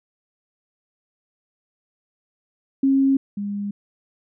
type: tone pair in turn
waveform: sine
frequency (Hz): 270.9 / 202.9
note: C#4 / G#3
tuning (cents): -40 / -40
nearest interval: perfect fourth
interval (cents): 500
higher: first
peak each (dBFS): -14 / -24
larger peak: first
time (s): 2.83-3.17 / 3.37-3.71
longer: neither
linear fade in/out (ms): 5
effects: none